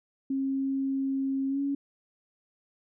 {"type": "tone with pitch glide", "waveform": "sine", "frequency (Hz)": [270.1, 279.6], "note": ["C#4", "C#4"], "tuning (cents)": [-45, 15], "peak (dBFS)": -26, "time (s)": [0.3, 1.75], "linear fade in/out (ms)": 5, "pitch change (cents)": 60, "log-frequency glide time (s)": [1.49, 1.6], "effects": []}